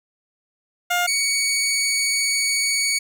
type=tone pair in turn; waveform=15% pulse; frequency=708 / 2243 Hz; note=F5 / C#7; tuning=+23 / +20 cents; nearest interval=octave + minor sixth; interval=1997 cents; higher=second; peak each=-12 dBFS; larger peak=neither; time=0.9-1.07 / 1.07-2.99 s; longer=second; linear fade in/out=10 ms; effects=none